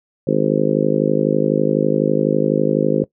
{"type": "harmonic tone", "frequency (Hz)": 52, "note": "G#1", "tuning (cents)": 3, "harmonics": [3, 4, 5, 6, 7, 8, 9, 10], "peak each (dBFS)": [-22, -22, -22, -22, -22, -22, -22, -22], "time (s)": [0.27, 3.04], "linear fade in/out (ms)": 5, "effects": ["noise-tail reverb RT60 0.1 s tail -19 dB re dry"]}